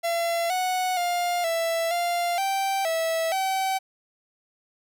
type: tone with pitch steps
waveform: 45% pulse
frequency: 678 / 738 / 704 / 663 / 696 / 780 / 653 / 766 Hz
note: E5 / F#5 / F5 / E5 / F5 / G5 / E5 / G5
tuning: +49 / -5 / +14 / +10 / -6 / -9 / -17 / -40 cents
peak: -23 dBFS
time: 0.03-3.79 s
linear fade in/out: 20 ms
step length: 470 ms
effects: none